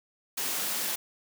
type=high-pass noise; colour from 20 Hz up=white; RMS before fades=-31 dBFS; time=0.37-0.96 s; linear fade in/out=10 ms; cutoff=160 Hz; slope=24 dB/octave; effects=none